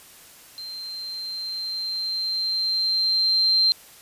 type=tone with level ramp; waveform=sine; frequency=4145 Hz; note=C8; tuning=17 cents flat; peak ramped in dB=-33 to -15 dBFS; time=0.58-3.72 s; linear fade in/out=0 ms; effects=white hiss -48 dBFS RMS until 4.01 s + resampled to 32000 Hz